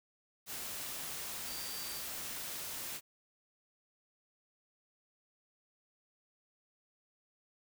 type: tone in noise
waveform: sine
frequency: 4663 Hz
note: D8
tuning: 13 cents flat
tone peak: -47 dBFS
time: 1.46-2.03 s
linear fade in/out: 50 ms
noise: white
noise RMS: -42 dBFS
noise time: 0.46-3.01 s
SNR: -8 dB
effects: none